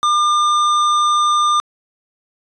sine tone with tanh clipping, 1202 Hz, D6, 40 cents sharp, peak -14 dBFS, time 0.03-1.6 s, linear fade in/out 0 ms, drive 14 dB, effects resampled to 22050 Hz

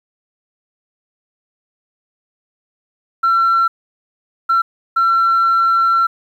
sine tone bursts at uneven times, 1353 Hz, E6, 45 cents sharp, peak -9 dBFS, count 3, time 3.23-3.68 / 4.49-4.62 / 4.96-6.07 s, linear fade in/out 10 ms, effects tanh soft clip ceiling -8 dBFS + 8-bit

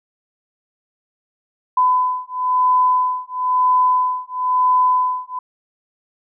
sine beating tone pair, 1006 / 1007 Hz, B5 / B5, +32 / +33 cents, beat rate 1 Hz, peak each -17 dBFS, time 1.77-5.39 s, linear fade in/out 5 ms, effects none

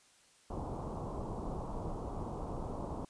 pink low-pass noise, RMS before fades -40 dBFS, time 0.5-3.05 s, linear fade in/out 2 ms, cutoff 1100 Hz, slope 48 dB/octave, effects white hiss -65 dBFS RMS until 3.09 s + resampled to 22050 Hz

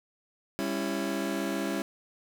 30% pulse chord, C# diminished, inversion second, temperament just, 199.57 / 277.2 / 332.6 Hz, G3 / C#4 / E4, +31 / 0 / +16 cents, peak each -31 dBFS, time 0.59-1.82 s, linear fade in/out 0 ms, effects none

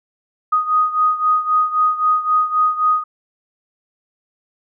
sine beating tone pair, 1244.5 / 1248.3 Hz, D#6 / D#6, 0 / +5 cents, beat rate 3.8 Hz, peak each -15 / -19 dBFS, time 0.52-3.04 s, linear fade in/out 10 ms, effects none

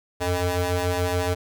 20% pulse ring-modulated tone, 179 Hz, F3, 43 cents sharp, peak -14 dBFS, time 0.2-1.35 s, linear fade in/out 20 ms, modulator 265 Hz, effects none

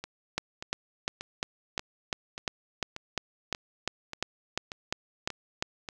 two click trains, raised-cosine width 0.2 ms, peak -11 / -20 dBFS, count 16 / 11, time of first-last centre 0.38-5.625 / 0.04-5.888 s, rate 2.86 / 1.71 Hz, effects none

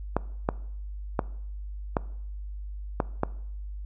clicks, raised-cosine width 1 ms, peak -9 dBFS, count 6, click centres 0.166 / 0.489 / 1.192 / 1.968 / 3.002 / 3.234 s, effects noise-tail reverb RT60 0.7 s tail -20 dB re dry + added 50 Hz sine -34 dBFS peak until 3.85 s

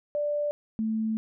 sine tone pair in turn, 588 / 220.3 Hz, D5 / A3, +2 / +2 cents, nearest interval octave + perfect fourth, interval 1700 cents, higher first, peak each -25 dBFS, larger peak neither, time 0.15-0.51 / 0.79-1.17 s, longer second, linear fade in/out 0 ms, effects none

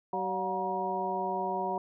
harmonic tone with a mistuned harmonic, 190 Hz, F#3, 46 cents sharp, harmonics 1 / 2 / 3 / 4 / 5, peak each -40 / -36 / -39 / -34 / -33 dBFS, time 0.13-1.78 s, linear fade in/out 2 ms, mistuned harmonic 4, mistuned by -83 cents, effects none

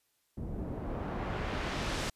pink noise with low-pass filter sweep, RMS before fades -36 dBFS, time 0.37-2.1 s, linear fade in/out 5 ms, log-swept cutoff 280 to 7900 Hz, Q 0.71, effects white hiss -75 dBFS RMS until 2.15 s + resampled to 32000 Hz

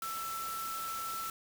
sine tone in noise, 1329 Hz, E6, 14 cents sharp, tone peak -37 dBFS, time 0.02-1.3 s, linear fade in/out 2 ms, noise white, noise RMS -43 dBFS, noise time 0.02-1.3 s, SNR +3 dB, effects none

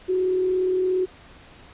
sine tone with frequency modulation, 370 Hz, F#4, in tune, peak -19 dBFS, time 0.08-1.06 s, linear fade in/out 20 ms, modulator 37.2 Hz, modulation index 0.25, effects pink hiss -48 dBFS RMS until 1.73 s + resampled to 8000 Hz

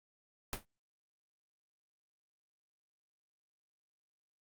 pink noise with exponential decay, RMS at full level -34 dBFS, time 0.53-0.65 s, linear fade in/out 1 ms, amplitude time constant 25 ms, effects Opus 48 kbps

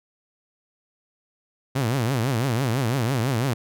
sawtooth tone with vibrato, 124.1 Hz, B2, 9 cents sharp, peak -17 dBFS, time 1.75-3.54 s, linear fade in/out 10 ms, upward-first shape triangle, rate 6 Hz, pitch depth 260 cents each way, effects none

